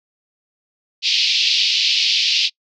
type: band-pass noise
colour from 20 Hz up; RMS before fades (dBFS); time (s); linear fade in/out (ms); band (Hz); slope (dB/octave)
white; -17; 1.02-2.5; 50; 2500 to 5000; 48
effects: noise-tail reverb RT60 0.1 s tail -26 dB re dry